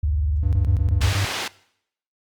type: tone with vibrato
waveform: sine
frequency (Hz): 73.8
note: D2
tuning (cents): +9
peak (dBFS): -18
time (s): 0.03-1.09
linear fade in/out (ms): 5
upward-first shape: sine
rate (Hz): 20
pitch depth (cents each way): 300
type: tone bursts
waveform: triangle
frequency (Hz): 98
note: G2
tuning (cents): 0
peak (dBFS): -17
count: 7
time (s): 0.43-1.248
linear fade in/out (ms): 0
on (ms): 98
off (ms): 22
type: band-pass noise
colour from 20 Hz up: white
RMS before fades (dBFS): -28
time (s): 1.01-1.48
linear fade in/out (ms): 5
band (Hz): 250 to 4000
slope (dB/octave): 12
effects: noise-tail reverb RT60 0.7 s tail -21 dB re dry + Opus 48 kbps